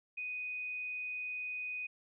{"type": "tone", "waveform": "sine", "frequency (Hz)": 2491, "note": "D#7", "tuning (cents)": 1, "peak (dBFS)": -37, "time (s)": [0.17, 1.87], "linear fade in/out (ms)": 10, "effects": []}